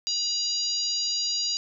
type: harmonic tone with a mistuned harmonic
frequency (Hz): 959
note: A#5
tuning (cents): +49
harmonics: 3 / 4 / 5 / 6 / 7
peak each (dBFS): -37 / -34 / -26 / -37 / -34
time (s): 0.07-1.57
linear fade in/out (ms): 0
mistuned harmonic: 4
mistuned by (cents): +17
effects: none